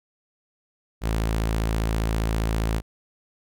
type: tone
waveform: sawtooth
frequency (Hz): 55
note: A1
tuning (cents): 0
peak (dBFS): -18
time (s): 1.01-2.82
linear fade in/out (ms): 50
effects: none

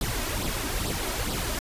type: noise with flanger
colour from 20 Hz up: pink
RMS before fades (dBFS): -29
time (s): 0.01-1.59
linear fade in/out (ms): 2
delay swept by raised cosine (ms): 0.22 to 3.22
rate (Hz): 2.3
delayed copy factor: +0.65
effects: resampled to 32000 Hz

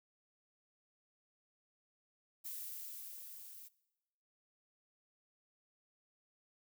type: noise with level ramp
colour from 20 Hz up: violet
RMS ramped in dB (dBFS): -44 to -54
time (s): 2.44-3.69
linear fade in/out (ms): 20
effects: noise-tail reverb RT60 1.0 s tail -21 dB re dry

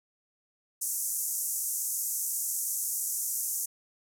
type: band-pass noise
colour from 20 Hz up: white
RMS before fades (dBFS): -32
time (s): 0.81-3.66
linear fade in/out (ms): 10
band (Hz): 6100 to 14000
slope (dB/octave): 48
effects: none

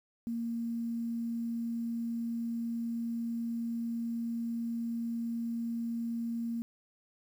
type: tone with quantisation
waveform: sine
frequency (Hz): 232.3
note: A#3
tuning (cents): -6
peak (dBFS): -32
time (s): 0.27-6.62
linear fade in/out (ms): 0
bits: 10
effects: none

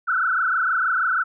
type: tone with frequency modulation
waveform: sine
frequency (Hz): 1420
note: F6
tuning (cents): +28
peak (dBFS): -18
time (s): 0.07-1.24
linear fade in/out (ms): 20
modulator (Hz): 26.3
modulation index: 4.3
effects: none

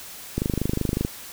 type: click train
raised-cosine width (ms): 3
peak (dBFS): -10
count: 18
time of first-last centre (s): 0.38-1.049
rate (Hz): 25.4
effects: white hiss -40 dBFS RMS until 1.32 s

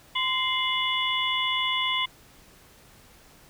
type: tone cluster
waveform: sine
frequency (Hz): 1030 / 2093 / 2945 / 3446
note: C6 / C7 / F#7 / A7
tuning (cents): -28 / 0 / -9 / -37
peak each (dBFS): -29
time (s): 0.15-2.06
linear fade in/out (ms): 10
effects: pink hiss -54 dBFS RMS until 3.49 s

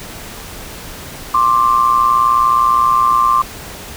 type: tone pair together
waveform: sine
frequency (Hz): 1055.3 / 1174.7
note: C6 / D6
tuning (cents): +14 / 0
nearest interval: major second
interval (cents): 186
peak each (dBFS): -12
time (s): 1.34-3.42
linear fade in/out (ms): 5
effects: pink hiss -31 dBFS RMS until 3.96 s

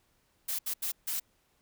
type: noise bursts at uneven times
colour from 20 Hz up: blue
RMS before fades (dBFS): -33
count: 4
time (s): 0.48-0.59 / 0.66-0.74 / 0.82-0.92 / 1.07-1.2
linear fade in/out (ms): 10
effects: pink hiss -71 dBFS RMS until 1.61 s

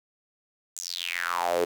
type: tone with high-pass filter sweep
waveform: sawtooth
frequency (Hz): 87.31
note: F2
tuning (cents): 0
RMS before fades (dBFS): -29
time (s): 0.76-1.65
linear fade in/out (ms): 10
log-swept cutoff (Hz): 7500 to 400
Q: 5.9
effects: 8-bit

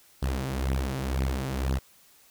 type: beating tone pair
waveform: sawtooth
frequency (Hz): 65.41 / 67.41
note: C2 / C#2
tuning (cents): 0 / -48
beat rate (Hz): 2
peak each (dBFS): -25 / -26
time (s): 0.22-1.79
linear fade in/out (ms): 10
effects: white hiss -58 dBFS RMS until 2.3 s

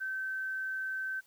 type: tone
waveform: sine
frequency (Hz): 1542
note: G6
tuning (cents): -29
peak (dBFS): -33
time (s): 0-1.21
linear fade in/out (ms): 20
effects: white hiss -66 dBFS RMS until 1.26 s

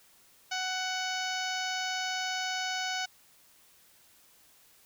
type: harmonic tone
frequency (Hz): 745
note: F#5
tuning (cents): +12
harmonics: 1 / 2 / 3 / 4 / 5 / 6 / 7 / 8 / 9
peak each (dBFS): -36 / -36 / -40 / -39 / -43 / -42 / -42 / -43 / -46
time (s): 0.51-3.06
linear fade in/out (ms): 10
effects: white hiss -61 dBFS RMS until 4.85 s

